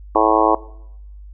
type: harmonic tone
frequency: 109.2 Hz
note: A2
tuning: 13 cents flat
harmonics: 3 / 4 / 5 / 6 / 7 / 8 / 9 / 10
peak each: -20 / -20 / -20 / -20 / -20 / -20 / -20 / -20 dBFS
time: 0.15-0.55 s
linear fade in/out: 5 ms
effects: noise-tail reverb RT60 0.8 s tail -20 dB re dry + added 50 Hz sine -35 dBFS peak until 1.33 s